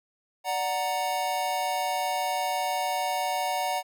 square chord, D augmented, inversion none, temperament equal, 587.3 / 740 / 932.3 Hz, D5 / F#5 / A#5, 0 / 0 / 0 cents, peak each -35 / -29 / -32 dBFS, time 0.44-3.83 s, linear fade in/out 50 ms, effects none

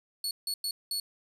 sawtooth tone bursts at uneven times, 4400 Hz, C#8, 14 cents flat, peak -27 dBFS, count 4, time 0.24-0.31 / 0.47-0.54 / 0.64-0.71 / 0.91-1 s, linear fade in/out 2 ms, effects resampled to 32000 Hz + 11-bit

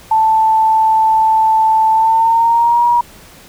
sine tone with pitch glide, 881 to 955.2 Hz, A5 to A#5, +2 to +42 cents, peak -8 dBFS, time 0.11-3.01 s, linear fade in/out 5 ms, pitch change +140 cents, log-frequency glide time 1.91-2.86 s, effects pink hiss -40 dBFS RMS until 3.48 s

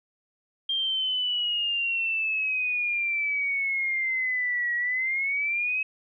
sine exponential two-way sweep, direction down then up, 3200 to 1909 to 2567 Hz, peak -24 dBFS, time 0.69-5.83 s, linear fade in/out 5 ms, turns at 4.75 s, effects none

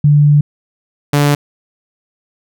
sine / sawtooth tone pair in turn, 146.83 / 144.89 Hz, D3 / D3, 0 / -23 cents, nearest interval unison, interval 23 cents, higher first, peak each -5 dBFS, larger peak neither, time 0.04-0.41 / 1.13-1.35 s, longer first, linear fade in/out 5 ms, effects none

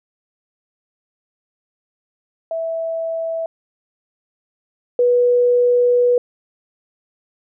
sine tone pair in turn, 656 / 488.6 Hz, E5 / B4, -9 / -19 cents, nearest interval perfect fourth, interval 510 cents, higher first, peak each -20 / -11 dBFS, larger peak second, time 2.51-3.46 / 4.99-6.18 s, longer second, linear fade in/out 2 ms, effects none

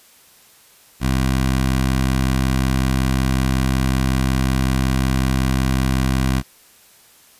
15% pulse tone with notch filter, 65.41 Hz, C2, in tune, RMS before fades -18 dBFS, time 1-6.43 s, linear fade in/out 50 ms, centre 560 Hz, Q 1.9, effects white hiss -50 dBFS RMS until 7.39 s + resampled to 32000 Hz

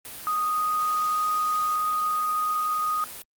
sine tone in noise, 1243 Hz, D#6, 2 cents flat, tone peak -22 dBFS, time 0.27-3.04 s, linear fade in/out 0 ms, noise white, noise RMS -39 dBFS, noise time 0.05-3.22 s, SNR +14 dB, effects Opus 32 kbps

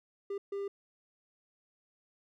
triangle tone bursts at uneven times, 398.6 Hz, G4, 29 cents sharp, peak -32 dBFS, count 2, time 0.3-0.38 / 0.52-0.68 s, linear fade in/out 5 ms, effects none

